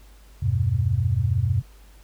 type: chord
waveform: sine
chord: E minor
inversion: none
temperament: equal with one note detuned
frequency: 82.41 / 98 / 124.55 Hz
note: E2 / G2 / B2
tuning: 0 / 0 / +15 cents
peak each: -26 / -22 / -23 dBFS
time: 0.42-1.62 s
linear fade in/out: 10 ms
effects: added 50 Hz sine -46 dBFS peak until 2.03 s + pink hiss -56 dBFS RMS until 2.03 s